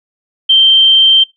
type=tone; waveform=sine; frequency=3136 Hz; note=G7; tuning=in tune; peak=-4 dBFS; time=0.49-1.24 s; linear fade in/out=10 ms; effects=noise-tail reverb RT60 0.2 s tail -22 dB re dry